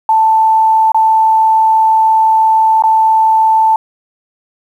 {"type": "tone with dropouts", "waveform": "sine", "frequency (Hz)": 883, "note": "A5", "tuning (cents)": 6, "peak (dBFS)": -6, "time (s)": [0.09, 3.76], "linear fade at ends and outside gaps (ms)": 2, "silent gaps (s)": [[0.919, 0.945], [2.823, 2.837]], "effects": ["7-bit"]}